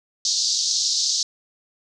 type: band-pass noise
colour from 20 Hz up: pink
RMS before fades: -22 dBFS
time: 0.25-1.23 s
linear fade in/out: 2 ms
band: 4100 to 6500 Hz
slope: 48 dB/octave
effects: none